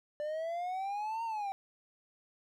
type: exponential two-way sweep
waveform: triangle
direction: up then down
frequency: 589 to 927 to 771 Hz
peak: -32 dBFS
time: 0.2-1.52 s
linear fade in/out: 0 ms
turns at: 1.24 s
effects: none

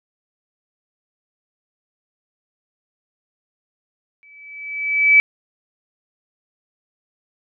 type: tone with exponential growth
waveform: sine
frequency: 2300 Hz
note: D7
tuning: 37 cents flat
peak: -6 dBFS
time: 4.23-5.2 s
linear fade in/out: 0 ms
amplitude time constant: 210 ms
effects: none

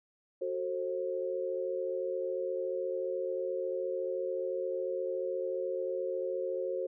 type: chord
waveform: sine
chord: F# diminished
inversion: none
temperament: just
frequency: 370 / 444 / 532.8 Hz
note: F#4 / A4 / C5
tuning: 0 / +16 / +31 cents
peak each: -36 / -39 / -34 dBFS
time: 0.41-6.87 s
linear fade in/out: 10 ms
effects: none

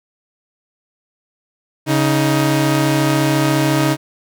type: tone pair together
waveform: sawtooth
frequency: 139.6 / 313.4 Hz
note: C#3 / D#4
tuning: +13 / +13 cents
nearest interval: octave + major second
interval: 1400 cents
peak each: -12 dBFS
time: 1.86-3.97 s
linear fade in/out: 50 ms
effects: none

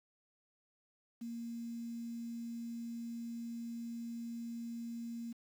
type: tone with quantisation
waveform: sine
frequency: 233.1 Hz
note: A#3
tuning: in tune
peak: -40 dBFS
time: 1.21-5.33 s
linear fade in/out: 10 ms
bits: 10
effects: none

